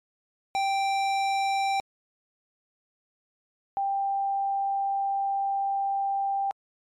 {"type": "tone pair in turn", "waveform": ["square", "sine"], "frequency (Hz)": [784, 789.5], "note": ["G5", "G5"], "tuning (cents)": [0, 12], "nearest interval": "unison", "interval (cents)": 12, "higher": "second", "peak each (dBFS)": -24, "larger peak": "neither", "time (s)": [[0.55, 1.8], [3.77, 6.51]], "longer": "second", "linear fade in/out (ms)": 0, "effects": ["low-pass 6000 Hz 12 dB/octave", "MP3 96 kbps"]}